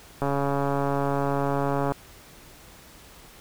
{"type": "click train", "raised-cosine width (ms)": 1, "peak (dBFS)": -12, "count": 239, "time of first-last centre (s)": [0.22, 1.92], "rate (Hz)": 140, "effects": ["pink hiss -49 dBFS RMS until 3.4 s"]}